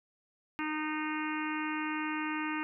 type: harmonic tone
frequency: 307.5 Hz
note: D#4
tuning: 20 cents flat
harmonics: 1 / 3 / 4 / 5 / 6 / 7 / 8 / 9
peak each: -35 / -40 / -41 / -42 / -43 / -43 / -44 / -45 dBFS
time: 0.59-2.63 s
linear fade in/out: 0 ms
effects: none